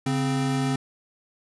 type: tone pair together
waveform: square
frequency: 138.98 / 261.6 Hz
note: C#3 / C4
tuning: +5 / 0 cents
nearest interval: major seventh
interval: 1095 cents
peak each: -26 dBFS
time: 0.06-0.76 s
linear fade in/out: 5 ms
effects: resampled to 24000 Hz